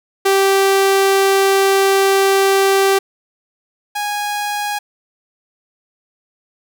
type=tone pair in turn; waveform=sawtooth; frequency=390 / 826.4 Hz; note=G4 / G#5; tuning=-9 / -9 cents; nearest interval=octave + minor second; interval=1300 cents; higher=second; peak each=-7 / -15 dBFS; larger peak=first; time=0.25-2.99 / 3.95-4.79 s; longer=first; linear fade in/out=10 ms; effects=none